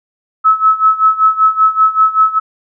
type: tone with tremolo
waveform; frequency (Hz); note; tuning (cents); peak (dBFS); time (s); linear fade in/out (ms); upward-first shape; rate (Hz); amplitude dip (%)
sine; 1296; E6; -30; -4; 0.44-2.4; 20; sine; 5.2; 85
effects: none